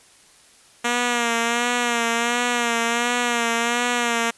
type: tone with vibrato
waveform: 5% pulse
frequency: 237.4 Hz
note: A#3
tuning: 32 cents sharp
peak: -8 dBFS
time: 0.84-4.31 s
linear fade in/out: 10 ms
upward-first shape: sine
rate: 1.4 Hz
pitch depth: 45 cents each way
effects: white hiss -52 dBFS RMS until 4.37 s + resampled to 24000 Hz